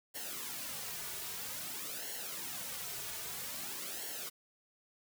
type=noise with flanger; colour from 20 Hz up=white; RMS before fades=-42 dBFS; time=0.14-4.3 s; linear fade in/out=20 ms; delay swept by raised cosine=0.81 to 3.81 ms; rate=0.51 Hz; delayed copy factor=-0.75; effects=none